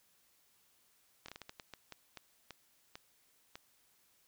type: slowing click train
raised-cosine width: 0.2 ms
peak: -29 dBFS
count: 13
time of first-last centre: 1.26-3.555 s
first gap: 24 ms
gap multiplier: 1.34
effects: white hiss -71 dBFS RMS until 4.27 s